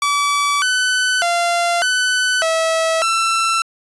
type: tone with pitch steps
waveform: sawtooth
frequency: 1149 / 1505 / 691 / 1502 / 650 / 1339 Hz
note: D6 / F#6 / F5 / F#6 / E5 / E6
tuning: -38 / +29 / -19 / +26 / -24 / +27 cents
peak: -11 dBFS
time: 0.02-3.62 s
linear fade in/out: 2 ms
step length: 600 ms
effects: resampled to 24000 Hz